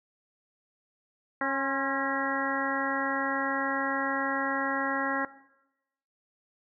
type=harmonic tone with a mistuned harmonic; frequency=273.1 Hz; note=C#4; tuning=26 cents flat; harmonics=1 / 2 / 3 / 4 / 5 / 6 / 7; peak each=-34 / -34 / -34 / -34 / -34 / -34 / -34 dBFS; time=1.41-5.25 s; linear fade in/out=2 ms; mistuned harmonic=4; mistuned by=-33 cents; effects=noise-tail reverb RT60 0.9 s tail -18 dB re dry